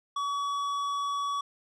sine tone with tanh clipping, 1134 Hz, C#6, 39 cents sharp, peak -30 dBFS, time 0.16-1.41 s, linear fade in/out 5 ms, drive 11 dB, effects none

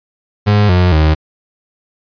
35% pulse tone with pitch steps, 103.83 / 89.87 / 77.78 Hz, G#2 / F#2 / D#2, 0 / -50 / 0 cents, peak -6 dBFS, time 0.46-1.15 s, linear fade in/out 20 ms, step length 230 ms, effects resampled to 11025 Hz

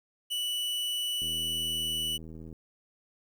45% pulse tone, 2960 Hz, F#7, in tune, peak -29 dBFS, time 0.3-2.18 s, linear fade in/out 20 ms
click train, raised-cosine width 3 ms, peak -33 dBFS, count 106, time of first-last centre 1.22-2.528 s, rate 80.3 Hz
effects 11-bit

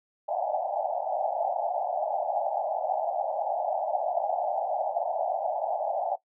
white band-pass noise, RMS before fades -29 dBFS, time 0.28-6.16 s, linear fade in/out 10 ms, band 590 to 830 Hz, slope 96 dB/octave, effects noise-tail reverb RT60 0.1 s tail -17 dB re dry

